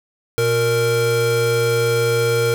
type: tone pair together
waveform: square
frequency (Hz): 119.98 / 465.2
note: B2 / A#4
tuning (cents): -50 / -4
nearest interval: octave + major seventh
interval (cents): 2346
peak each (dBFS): -22 / -17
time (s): 0.38-2.54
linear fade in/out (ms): 0
effects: none